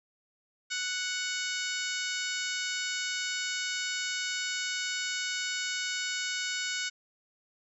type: harmonic tone with a mistuned harmonic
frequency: 740 Hz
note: F#5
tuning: in tune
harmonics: 2 / 3 / 4 / 5 / 6 / 7 / 8 / 9 / 10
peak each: -36 / -38 / -39 / -40 / -41 / -41 / -42 / -43 / -43 dBFS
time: 0.7-6.9 s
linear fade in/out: 20 ms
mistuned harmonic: 9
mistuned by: +23 cents
effects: none